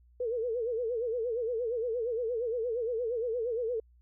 sine tone with vibrato, 469.5 Hz, A#4, 12 cents sharp, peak -29 dBFS, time 0.2-3.8 s, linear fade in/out 5 ms, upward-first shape sine, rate 8.6 Hz, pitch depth 120 cents each way, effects added 60 Hz sine -58 dBFS peak until 4.01 s

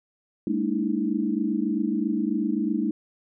sine tone cluster, 204.2 / 227.4 / 294.2 / 321.8 Hz, G#3 / A#3 / D4 / E4, -29 / -43 / +3 / -42 cents, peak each -28 dBFS, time 0.47-2.91 s, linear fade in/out 2 ms, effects none

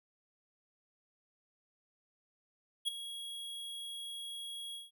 square tone with ADSR envelope, 3312 Hz, G#7, 5 cents flat, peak -29 dBFS, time 2.85-4.91 s, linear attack 30 ms, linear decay 10 ms, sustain -13 dB, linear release 170 ms, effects none

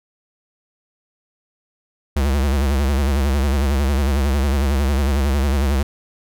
square tone with vibrato, 69.3 Hz, C#2, in tune, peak -16 dBFS, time 2.16-5.83 s, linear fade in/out 5 ms, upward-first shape sine, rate 11 Hz, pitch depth 110 cents each way, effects none

